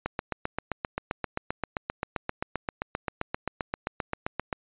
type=click train; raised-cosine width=0.5 ms; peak=-13 dBFS; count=35; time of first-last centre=0.06-4.528 s; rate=7.61 Hz; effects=resampled to 8000 Hz